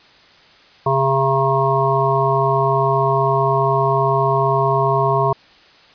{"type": "harmonic tone", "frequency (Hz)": 135.2, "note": "C#3", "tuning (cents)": -43, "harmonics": [1, 3, 5, 7, 8], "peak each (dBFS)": [-20, -20, -20, -20, -20], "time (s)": [0.86, 5.33], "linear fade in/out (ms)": 5, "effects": ["white hiss -48 dBFS RMS until 5.94 s", "resampled to 11025 Hz"]}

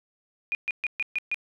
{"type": "tone bursts", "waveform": "sine", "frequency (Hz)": 2448, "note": "D#7", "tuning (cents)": -29, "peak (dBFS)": -24, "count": 6, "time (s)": [0.52, 1.344], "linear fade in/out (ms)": 0, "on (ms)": 29, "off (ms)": 130, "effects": []}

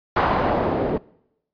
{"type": "noise with low-pass filter sweep", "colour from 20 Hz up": "white", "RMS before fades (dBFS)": -21, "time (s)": [0.16, 0.98], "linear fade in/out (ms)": 5, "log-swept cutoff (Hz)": [1100, 440], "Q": 1.3, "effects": ["noise-tail reverb RT60 0.8 s tail -23 dB re dry", "resampled to 11025 Hz"]}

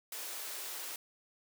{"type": "high-pass noise", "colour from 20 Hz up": "white", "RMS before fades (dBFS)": -42, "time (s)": [0.12, 0.96], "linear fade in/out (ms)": 2, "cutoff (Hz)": 330, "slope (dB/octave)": 24, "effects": []}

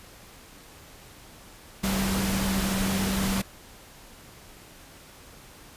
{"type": "tone in noise", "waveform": "sine", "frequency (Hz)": 193.1, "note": "G3", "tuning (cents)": -26, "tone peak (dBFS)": -26, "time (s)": [1.83, 3.42], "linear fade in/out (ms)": 10, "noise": "pink", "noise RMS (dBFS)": -29, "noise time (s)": [1.83, 3.42], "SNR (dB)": 0, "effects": ["pink hiss -49 dBFS RMS until 5.76 s", "resampled to 32000 Hz"]}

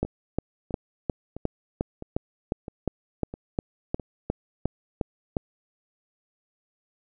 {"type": "two click trains", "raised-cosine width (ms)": 2, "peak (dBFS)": [-22, -11], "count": [8, 16], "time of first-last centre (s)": [[0.05, 4.655], [0.03, 5.368]], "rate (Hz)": [1.52, 2.81], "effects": []}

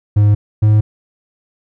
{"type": "tone pair in turn", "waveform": "triangle", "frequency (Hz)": [103.83, 106.69], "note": ["G#2", "G#2"], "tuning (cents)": [0, 47], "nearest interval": "unison", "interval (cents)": 47, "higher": "second", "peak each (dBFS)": -5, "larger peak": "neither", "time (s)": [[0.16, 0.35], [0.62, 0.81]], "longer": "neither", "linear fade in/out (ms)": 10, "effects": []}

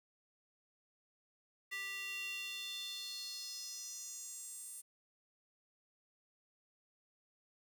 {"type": "tone with high-pass filter sweep", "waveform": "square", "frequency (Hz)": 393.2, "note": "G4", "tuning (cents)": 5, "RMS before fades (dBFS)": -45, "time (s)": [1.71, 4.82], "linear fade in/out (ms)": 20, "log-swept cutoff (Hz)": [2100, 9200], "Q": 4.4, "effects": ["11-bit"]}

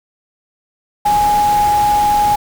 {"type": "tone in noise", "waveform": "sine", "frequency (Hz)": 830.6, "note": "G#5", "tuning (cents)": 0, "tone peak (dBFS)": -10, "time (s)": [1.05, 2.36], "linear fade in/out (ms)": 10, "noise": "pink", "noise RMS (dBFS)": -25, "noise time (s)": [1.05, 2.36], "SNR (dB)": 12, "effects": []}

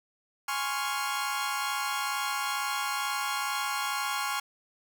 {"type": "chord", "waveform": "sawtooth", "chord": "Db major seventh", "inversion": "second", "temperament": "equal", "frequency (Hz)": [830.6, 1046.5, 1108.7, 1396.9], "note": ["Ab5", "C6", "Db6", "F6"], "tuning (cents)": [0, 0, 0, 0], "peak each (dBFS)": [-31, -33, -30, -31], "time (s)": [0.48, 4.4], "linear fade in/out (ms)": 5, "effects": []}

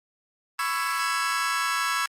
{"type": "chord", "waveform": "sawtooth", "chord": "C# minor seventh", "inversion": "third", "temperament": "just", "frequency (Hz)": [997.9, 1108.7, 1330.5, 1663.1], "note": ["B5", "C#6", "E6", "G#6"], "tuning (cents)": [18, 0, 16, 2], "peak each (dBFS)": [-29, -26, -24, -25], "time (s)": [0.59, 2.06], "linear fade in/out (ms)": 2, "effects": ["low-pass 11000 Hz 12 dB/octave", "Opus 32 kbps"]}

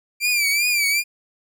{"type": "tone with vibrato", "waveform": "sawtooth", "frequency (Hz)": 2349, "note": "D7", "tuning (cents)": 0, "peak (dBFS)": -14, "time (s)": [0.2, 1.04], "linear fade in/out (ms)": 50, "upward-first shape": "triangle", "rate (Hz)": 2.6, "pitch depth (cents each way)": 100, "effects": []}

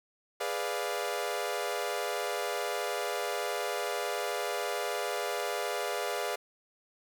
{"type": "chord", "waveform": "sawtooth", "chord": "G# diminished seventh", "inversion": "none", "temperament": "equal", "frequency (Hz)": [415.3, 493.9, 587.3, 698.5], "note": ["G#4", "B4", "D5", "F5"], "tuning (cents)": [0, 0, 0, 0], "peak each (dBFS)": -33, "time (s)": [0.4, 6.36], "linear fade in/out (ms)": 10, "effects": []}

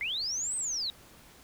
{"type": "linear two-way sweep", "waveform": "sine", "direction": "up then down", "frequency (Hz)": [2020, 8372, 3732], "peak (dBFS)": -30, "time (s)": [0.01, 0.9], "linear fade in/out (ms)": 0, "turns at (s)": 0.56, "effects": ["pink hiss -55 dBFS RMS until 1.43 s"]}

